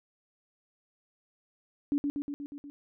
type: tone with echo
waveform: sine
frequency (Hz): 286.7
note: D4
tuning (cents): -42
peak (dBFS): -24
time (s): 1.92-1.98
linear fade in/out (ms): 0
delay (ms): 120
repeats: 6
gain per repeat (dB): -3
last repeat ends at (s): 2.7
effects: none